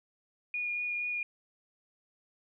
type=tone with vibrato; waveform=sine; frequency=2440 Hz; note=D#7; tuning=34 cents flat; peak=-31 dBFS; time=0.54-1.23 s; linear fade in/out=2 ms; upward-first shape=sine; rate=4.2 Hz; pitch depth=11 cents each way; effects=none